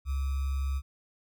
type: tone with sample-and-hold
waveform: sine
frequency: 68.1 Hz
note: C#2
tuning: 30 cents flat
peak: -27 dBFS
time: 0.05-0.82 s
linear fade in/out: 50 ms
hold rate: 1225 Hz
effects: none